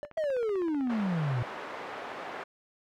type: tone with exponential decay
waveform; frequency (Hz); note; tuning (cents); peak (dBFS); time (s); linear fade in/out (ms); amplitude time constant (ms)
triangle; 587.3; D5; 0; -29; 0.03-0.12; 0; 19
type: click train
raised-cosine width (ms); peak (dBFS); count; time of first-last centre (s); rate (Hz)
0.5; -31; 22; 0.05-1.379; 15.8
type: exponential sweep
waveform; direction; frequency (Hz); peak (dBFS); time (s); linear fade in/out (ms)
triangle; down; 659.3 to 115; -25; 0.17-1.43; 5
type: band-pass noise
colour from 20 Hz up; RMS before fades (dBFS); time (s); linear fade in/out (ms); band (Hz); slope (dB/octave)
pink; -40; 0.89-2.44; 10; 460 to 1700; 12
effects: none